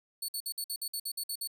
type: tone bursts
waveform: 15% pulse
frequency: 4435 Hz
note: C#8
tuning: in tune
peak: -27 dBFS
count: 11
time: 0.22-1.475 s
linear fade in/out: 5 ms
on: 65 ms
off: 54 ms
effects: none